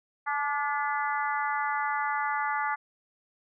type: harmonic tone with a mistuned harmonic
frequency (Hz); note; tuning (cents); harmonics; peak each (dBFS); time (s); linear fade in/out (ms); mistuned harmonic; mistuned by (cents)
287.7; D4; -36; 3 / 4 / 5 / 6 / 7; -30 / -32 / -34 / -36 / -37; 0.26-2.76; 20; 4; +37
effects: none